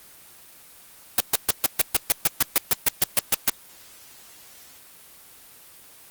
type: noise bursts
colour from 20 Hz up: white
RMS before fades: -17 dBFS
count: 16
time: 1.18-3.498 s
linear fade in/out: 2 ms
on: 23 ms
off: 130 ms
effects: white hiss -48 dBFS RMS until 6.1 s + Opus 24 kbps